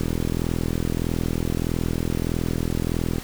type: click train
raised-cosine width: 3 ms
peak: -11 dBFS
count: 133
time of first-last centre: 0.01-3.183 s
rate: 41.6 Hz
effects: pink hiss -38 dBFS RMS until 3.23 s